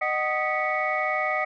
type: tone cluster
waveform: sine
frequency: 614 / 748 / 1244 / 1955 / 2226 Hz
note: D#5 / F#5 / D#6 / B6 / C#7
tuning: -23 / +19 / -1 / -18 / +7 cents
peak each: -29 dBFS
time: 0.01-1.45 s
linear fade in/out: 10 ms
effects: tanh soft clip ceiling -13 dBFS